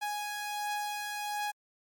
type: beating tone pair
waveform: sawtooth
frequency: 830.6 / 832 Hz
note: G#5 / G#5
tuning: 0 / +3 cents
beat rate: 1.4 Hz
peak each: -30 / -38 dBFS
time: 0.01-1.52 s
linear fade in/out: 20 ms
effects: MP3 96 kbps